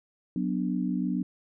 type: chord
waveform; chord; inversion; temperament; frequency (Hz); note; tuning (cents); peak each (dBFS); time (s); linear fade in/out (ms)
sine; B minor; second; equal; 185 / 246.9 / 293.7; F#3 / B3 / D4; 0 / 0 / 0; -29 / -30 / -32; 0.36-1.23; 2
effects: none